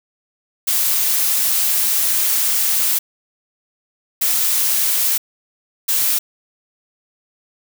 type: noise bursts at uneven times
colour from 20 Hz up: blue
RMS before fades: -17 dBFS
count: 3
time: 0.67-2.99 / 4.21-5.18 / 5.88-6.19 s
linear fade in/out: 10 ms
effects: none